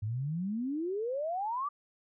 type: exponential sweep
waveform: sine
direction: up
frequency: 100.7 to 1196 Hz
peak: -31 dBFS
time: 0.02-1.69 s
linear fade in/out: 10 ms
effects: none